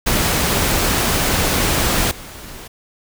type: noise with level steps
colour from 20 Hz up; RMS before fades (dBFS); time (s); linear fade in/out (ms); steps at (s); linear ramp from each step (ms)
pink; -17 / -35; 0.06-2.68; 10; 2.11; 2
effects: none